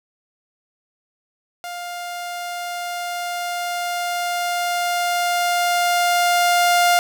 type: tone with level ramp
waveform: sawtooth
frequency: 703 Hz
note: F5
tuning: 11 cents sharp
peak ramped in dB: -25 to -9 dBFS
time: 1.64-6.99 s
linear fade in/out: 0 ms
effects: none